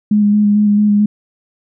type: tone with vibrato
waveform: sine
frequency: 207.7 Hz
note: G#3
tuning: in tune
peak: -8 dBFS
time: 0.11-1.06 s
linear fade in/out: 5 ms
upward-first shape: square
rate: 4.5 Hz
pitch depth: 16 cents each way
effects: none

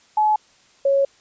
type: tone pair in turn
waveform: sine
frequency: 854 / 551.9 Hz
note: G#5 / C#5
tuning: +48 / -8 cents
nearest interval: minor sixth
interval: 756 cents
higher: first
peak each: -14 dBFS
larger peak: neither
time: 0.17-0.36 / 0.85-1.05 s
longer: second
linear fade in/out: 5 ms
effects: white hiss -55 dBFS RMS until 1.2 s + resampled to 16000 Hz

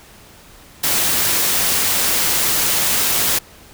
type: noise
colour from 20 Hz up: white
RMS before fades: -17 dBFS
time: 0.83-3.39 s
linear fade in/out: 10 ms
effects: pink hiss -44 dBFS RMS until 3.73 s

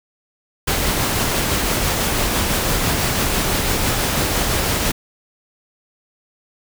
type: noise with tremolo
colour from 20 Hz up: pink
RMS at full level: -18 dBFS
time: 0.67-4.92 s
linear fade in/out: 10 ms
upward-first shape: triangle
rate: 6 Hz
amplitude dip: 25%
effects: none

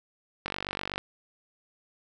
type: click train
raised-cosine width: 0.3 ms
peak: -15 dBFS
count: 26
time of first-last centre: 0.46-0.98 s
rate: 48.1 Hz
effects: none

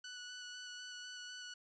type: tone with vibrato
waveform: 15% pulse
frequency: 1480 Hz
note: F#6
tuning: in tune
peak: -40 dBFS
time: 0.04-1.54 s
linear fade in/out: 5 ms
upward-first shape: square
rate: 4 Hz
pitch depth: 10 cents each way
effects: resampled to 16000 Hz

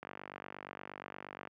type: click train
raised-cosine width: 0.5 ms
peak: -28 dBFS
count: 71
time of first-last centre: 0.03-1.473 s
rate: 48.5 Hz
effects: high-pass 150 Hz 12 dB/octave

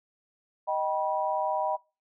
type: chord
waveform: sine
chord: Eb augmented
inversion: none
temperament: just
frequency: 622.3 / 777.8 / 972.3 Hz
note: Eb5 / G5 / B5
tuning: 0 / -14 / -27 cents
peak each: -30 dBFS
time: 0.67-1.77 s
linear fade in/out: 20 ms
effects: noise-tail reverb RT60 0.3 s tail -24 dB re dry

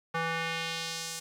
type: tone with band-pass filter sweep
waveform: square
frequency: 164.81 Hz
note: E3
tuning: in tune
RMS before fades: -34 dBFS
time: 0.14-1.2 s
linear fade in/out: 10 ms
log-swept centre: 1300 to 7800 Hz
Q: 1.2
effects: 10-bit

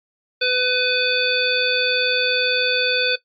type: harmonic tone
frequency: 501 Hz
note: B4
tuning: 25 cents sharp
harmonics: 1 / 3 / 5 / 7 / 9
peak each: -23 / -23 / -23 / -23 / -23 dBFS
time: 0.41-3.16 s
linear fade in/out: 10 ms
effects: noise-tail reverb RT60 0.1 s tail -17 dB re dry + AAC 64 kbps

